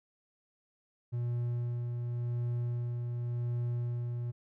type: tone with tremolo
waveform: triangle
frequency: 120.2 Hz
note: B2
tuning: 46 cents flat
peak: -28 dBFS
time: 1.12-4.32 s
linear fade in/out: 20 ms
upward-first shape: sine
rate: 0.9 Hz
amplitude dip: 30%
effects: none